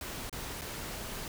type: noise with dropouts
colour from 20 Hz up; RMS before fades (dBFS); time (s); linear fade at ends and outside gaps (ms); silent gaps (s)
pink; -40; 0.01-1.28; 2; 0.296-0.327 / 0.612-0.617
effects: none